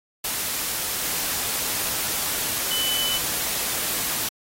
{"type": "tone in noise", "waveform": "sine", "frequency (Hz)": 2999, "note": "F#7", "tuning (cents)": 23, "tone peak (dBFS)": -24, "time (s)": [2.71, 3.18], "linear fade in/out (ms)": 5, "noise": "white", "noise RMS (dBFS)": -26, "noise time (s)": [0.24, 4.29], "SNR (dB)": -1, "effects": ["AAC 48 kbps"]}